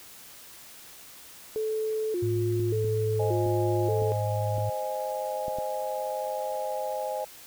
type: tone with vibrato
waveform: sine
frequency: 393.1 Hz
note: G4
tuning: 5 cents sharp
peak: -26 dBFS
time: 1.56-4.12 s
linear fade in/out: 0 ms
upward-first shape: square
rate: 0.86 Hz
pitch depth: 180 cents each way
type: tone with pitch glide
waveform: sine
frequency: 108.2 to 106.22 Hz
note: A2 to G#2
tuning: -29 to +39 cents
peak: -27 dBFS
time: 2.22-4.7 s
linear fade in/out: 10 ms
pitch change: -32 cents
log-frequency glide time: 2.93-3.27 s
type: clicks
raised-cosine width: 3 ms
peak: -27 dBFS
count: 7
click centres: 2.599 / 2.845 / 3.463 / 4.021 / 4.582 / 5.482 / 5.586 s
type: chord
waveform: sine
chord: Ab major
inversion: first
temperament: equal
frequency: 523.3 / 622.3 / 830.6 Hz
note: C5 / Eb5 / Ab5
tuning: 0 / 0 / 0 cents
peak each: -33 dBFS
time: 3.19-7.25 s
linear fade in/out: 10 ms
effects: white hiss -48 dBFS RMS until 7.46 s